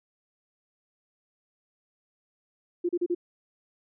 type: tone bursts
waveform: sine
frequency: 350 Hz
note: F4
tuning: 4 cents sharp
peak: -23 dBFS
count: 4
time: 2.84-3.149 s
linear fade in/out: 10 ms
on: 51 ms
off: 35 ms
effects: none